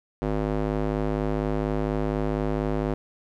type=tone with band-pass filter; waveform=square; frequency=52.1 Hz; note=G#1; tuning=6 cents sharp; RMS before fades=-26 dBFS; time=0.22-2.94 s; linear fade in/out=0 ms; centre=410 Hz; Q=0.85; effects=none